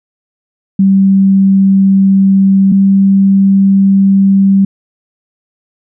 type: tone pair in turn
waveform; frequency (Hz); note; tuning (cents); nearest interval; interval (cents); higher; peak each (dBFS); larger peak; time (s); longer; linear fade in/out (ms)
sine; 194 / 195.24; G3 / G3; -18 / -7; unison; 11; second; -4; neither; 0.79-2.72 / 2.72-4.65; neither; 5
effects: none

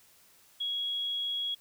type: tone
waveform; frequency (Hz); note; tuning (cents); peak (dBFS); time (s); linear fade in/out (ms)
sine; 3322; G#7; 0; -30; 0.6-1.55; 10
effects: white hiss -61 dBFS RMS until 1.6 s

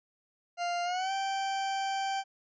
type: tone with pitch glide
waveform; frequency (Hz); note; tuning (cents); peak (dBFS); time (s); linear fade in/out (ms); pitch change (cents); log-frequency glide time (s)
40% pulse; 698.5 to 779.5; F5 to G5; 0 to -10; -29; 0.57-2.24; 50; +190; 0.84-1.12
effects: resampled to 16000 Hz

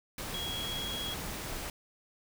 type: tone in noise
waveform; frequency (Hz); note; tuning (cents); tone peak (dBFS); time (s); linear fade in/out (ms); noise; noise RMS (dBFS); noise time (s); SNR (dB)
sine; 3311; G#7; -6; -36; 0.34-1.14; 2; pink; -39; 0.18-1.7; 0
effects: none

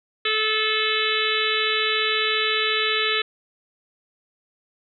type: harmonic tone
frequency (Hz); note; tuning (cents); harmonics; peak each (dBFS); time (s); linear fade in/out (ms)
434.5; A4; -22; 1 / 3 / 4 / 5 / 6 / 7 / 8 / 9; -28 / -28 / -28 / -28 / -28 / -28 / -28 / -28; 0.25-3.22; 5
effects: none

